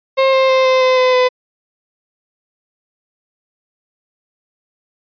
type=tone with pitch steps; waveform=35% pulse; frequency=533 / 528.1 / 523.2 / 518.4 / 513.7 / 508.9 / 504.2 Hz; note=C5 / C5 / C5 / C5 / C5 / C5 / B4; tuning=+32 / +16 / 0 / -16 / -32 / -48 / +36 cents; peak=-8 dBFS; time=0.17-1.29 s; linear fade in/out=20 ms; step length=160 ms; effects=resampled to 11025 Hz